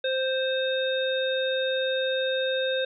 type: harmonic tone with a mistuned harmonic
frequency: 523.3 Hz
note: C5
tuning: in tune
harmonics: 1 / 3 / 5 / 7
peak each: -25 / -32 / -39 / -31 dBFS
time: 0.04-2.85 s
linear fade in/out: 5 ms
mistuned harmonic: 7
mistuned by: +16 cents
effects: none